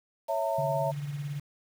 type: chord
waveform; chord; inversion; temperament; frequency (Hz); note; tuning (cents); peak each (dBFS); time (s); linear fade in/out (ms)
sine; A# diminished; first; equal with one note detuned; 554.4 / 659.3 / 908.4; C#5 / E5 / A#5; 0 / 0 / -45; -32 / -29 / -32; 0.28-0.92; 20
type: tone with tremolo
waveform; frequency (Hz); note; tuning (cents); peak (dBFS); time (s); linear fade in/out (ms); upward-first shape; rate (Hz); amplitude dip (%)
sine; 144.3; D3; -30; -30; 0.58-1.4; 5; sine; 18; 45
effects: 8-bit